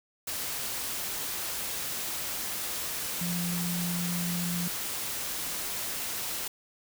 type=tone in noise; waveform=sine; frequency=174.61 Hz; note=F3; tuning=in tune; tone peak=-30 dBFS; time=3.21-4.68 s; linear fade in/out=5 ms; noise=white; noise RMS=-34 dBFS; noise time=0.27-6.48 s; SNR=+1 dB; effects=none